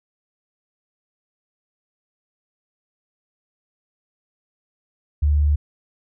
sine tone, 73.6 Hz, D2, 4 cents sharp, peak -14 dBFS, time 5.22-5.56 s, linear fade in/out 10 ms, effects none

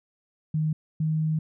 sine tone pair in turn, 155.56 / 156.82 Hz, D#3 / D#3, 0 / +14 cents, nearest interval unison, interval 14 cents, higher second, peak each -22 dBFS, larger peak neither, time 0.54-0.73 / 1-1.39 s, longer second, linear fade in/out 5 ms, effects none

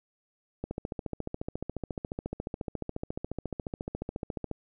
click train, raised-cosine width 2 ms, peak -20 dBFS, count 56, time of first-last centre 0.64-4.513 s, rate 14.2 Hz, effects none

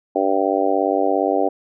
harmonic tone, 97.3 Hz, G2, 12 cents flat, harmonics 3 / 4 / 5 / 6 / 7 / 8, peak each -23 / -23 / -23 / -23 / -23 / -23 dBFS, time 0.15-1.49 s, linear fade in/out 10 ms, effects none

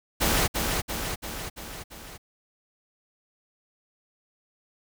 pink noise with echo, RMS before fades -23 dBFS, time 0.2-0.48 s, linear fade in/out 20 ms, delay 340 ms, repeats 5, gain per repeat -4 dB, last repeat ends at 2.18 s, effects none

